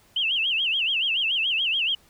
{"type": "tone with vibrato", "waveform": "sine", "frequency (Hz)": 2917, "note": "F#7", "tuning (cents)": -25, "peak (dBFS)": -21, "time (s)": [0.16, 1.95], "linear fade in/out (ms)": 5, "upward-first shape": "sine", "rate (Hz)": 7, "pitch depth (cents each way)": 200, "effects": ["pink hiss -58 dBFS RMS until 2.09 s"]}